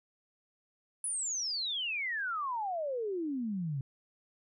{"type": "exponential sweep", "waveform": "sine", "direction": "down", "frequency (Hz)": [10330, 130], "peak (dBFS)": -32, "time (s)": [1.04, 3.81], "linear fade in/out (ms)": 2, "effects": []}